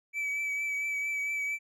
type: tone with vibrato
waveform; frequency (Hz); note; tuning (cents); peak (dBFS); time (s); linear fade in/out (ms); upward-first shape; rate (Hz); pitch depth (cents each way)
triangle; 2297; D7; -39; -28; 0.13-1.59; 50; triangle; 4.4; 27
effects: none